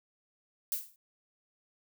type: noise with exponential decay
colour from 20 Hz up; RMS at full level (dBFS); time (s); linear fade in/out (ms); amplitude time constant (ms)
violet; -29; 0.72-0.96; 1; 51
effects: none